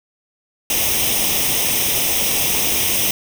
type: noise with comb filter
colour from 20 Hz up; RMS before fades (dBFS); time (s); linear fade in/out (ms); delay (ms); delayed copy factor
white; -18; 0.7-3.11; 2; 0.34; +0.7
effects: none